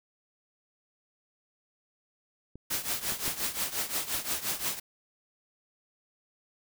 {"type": "clicks", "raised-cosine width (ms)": 3, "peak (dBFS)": [-32, -32, -26], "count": 3, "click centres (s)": [2.556, 3.122, 3.279]}
{"type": "noise with tremolo", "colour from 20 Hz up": "white", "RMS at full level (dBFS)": -29, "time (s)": [2.7, 4.8], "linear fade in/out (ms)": 10, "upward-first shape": "triangle", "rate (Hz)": 5.7, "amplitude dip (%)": 85}
{"effects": []}